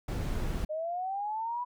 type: noise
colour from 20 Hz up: brown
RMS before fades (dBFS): -32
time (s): 0.08-0.65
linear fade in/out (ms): 5
type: linear sweep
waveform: sine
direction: up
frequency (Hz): 604 to 990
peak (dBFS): -31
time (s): 0.69-1.65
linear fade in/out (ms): 20
effects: none